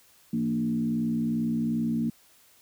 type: tone with frequency modulation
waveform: sine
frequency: 230 Hz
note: A#3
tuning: 23 cents flat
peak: -24 dBFS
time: 0.33-2.1 s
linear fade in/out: 5 ms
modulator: 62.6 Hz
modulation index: 0.83
effects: white hiss -59 dBFS RMS until 2.61 s